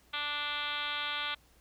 sine tone with frequency modulation, 2349 Hz, D7, in tune, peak -32 dBFS, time 0.13-1.35 s, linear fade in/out 10 ms, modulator 294 Hz, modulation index 4.7, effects added 60 Hz sine -65 dBFS peak until 1.6 s + pink hiss -65 dBFS RMS until 1.6 s

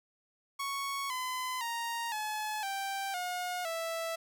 sawtooth tone with pitch steps, 1108.7 / 1016.7 / 932.3 / 854.9 / 784 / 718.9 / 659.2 Hz, C#6 / B5 / A#5 / G#5 / G5 / F5 / E5, 0 / +50 / 0 / +50 / 0 / +50 / 0 cents, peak -30 dBFS, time 0.59-4.16 s, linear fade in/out 10 ms, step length 510 ms, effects none

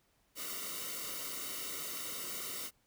white noise with comb filter, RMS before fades -41 dBFS, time 0.35-2.71 s, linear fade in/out 50 ms, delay 1.2 ms, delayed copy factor -0.85, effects pink hiss -73 dBFS RMS until 2.86 s

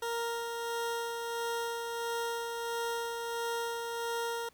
20% pulse tone with tremolo, 466.2 Hz, A#4, in tune, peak -27 dBFS, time 0.02-4.49 s, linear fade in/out 5 ms, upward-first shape sine, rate 1.5 Hz, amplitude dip 35%, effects pink hiss -65 dBFS RMS until 4.53 s

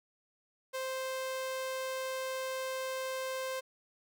sawtooth tone, 523 Hz, C5, 1 cent flat, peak -31 dBFS, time 0.73-3.61 s, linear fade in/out 20 ms, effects none

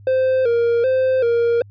triangle tone with vibrato, 493.9 Hz, B4, in tune, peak -12 dBFS, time 0.07-1.62 s, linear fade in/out 2 ms, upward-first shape square, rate 1.3 Hz, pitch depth 89 cents each way, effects added 101 Hz sine -40 dBFS peak until 1.7 s + resampled to 11025 Hz

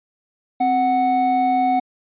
triangle tone pair together, 261.6 / 740 Hz, C4 / F#5, 0 / 0 cents, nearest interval octave + tritone, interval 1800 cents, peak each -20 / -14 dBFS, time 0.6-1.8 s, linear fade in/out 10 ms, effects resampled to 8000 Hz

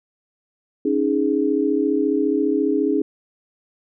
sine chord, C# suspended second, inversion none, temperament just, 277.2 / 311.8 / 415.8 Hz, C#4 / D#4 / G#4, 0 / +4 / +2 cents, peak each -21 dBFS, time 0.85-3.02 s, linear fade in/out 5 ms, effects none

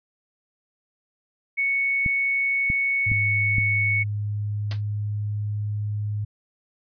sine tone, 2217 Hz, C#7, in tune, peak -20 dBFS, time 1.57-4.04 s, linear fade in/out 20 ms
clicks, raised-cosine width 5 ms, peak -15 dBFS, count 4, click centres 2.062 / 2.701 / 3.118 / 3.583 s
sine tone with pitch glide, 103.83 to 104.49 Hz, G#2 to G#2, 0 to +11 cents, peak -24 dBFS, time 3.06-6.25 s, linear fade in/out 10 ms, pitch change +11 cents, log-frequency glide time 4.11-5.79 s
white noise with exponential decay, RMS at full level -26 dBFS, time 4.71-4.81 s, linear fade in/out 2 ms, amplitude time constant 21 ms
effects resampled to 11025 Hz

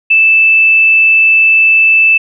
sine tone, 2637 Hz, E7, in tune, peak -4 dBFS, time 0.1-2.18 s, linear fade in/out 10 ms, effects none

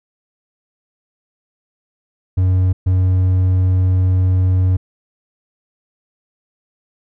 triangle tone bursts at uneven times, 92.5 Hz, F#2, in tune, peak -9 dBFS, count 2, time 2.37-2.73 / 2.86-4.77 s, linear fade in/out 10 ms, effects none

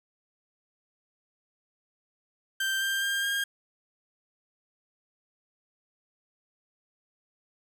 30% pulse tone with pitch steps, 1568 / 1583.5 / 1599.1 / 1614.9 Hz, G6 / G6 / G6 / G#6, 0 / +17 / +34 / -49 cents, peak -24 dBFS, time 2.6-3.44 s, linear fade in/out 5 ms, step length 210 ms, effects none

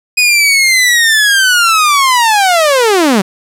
sawtooth linear sweep, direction down, 2500 to 179.3 Hz, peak -3 dBFS, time 0.17-3.22 s, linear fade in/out 10 ms, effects low-pass 12000 Hz 12 dB/octave + 7-bit

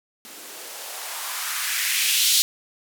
violet noise with band-pass filter sweep, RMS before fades -25 dBFS, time 0.25-2.42 s, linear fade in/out 0 ms, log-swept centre 260 to 4000 Hz, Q 1.9, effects none

